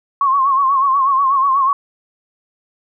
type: tone with vibrato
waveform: sine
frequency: 1088 Hz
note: C#6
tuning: 33 cents flat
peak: -11 dBFS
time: 0.21-1.73 s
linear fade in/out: 2 ms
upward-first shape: sine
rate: 8.2 Hz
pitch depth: 72 cents each way
effects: none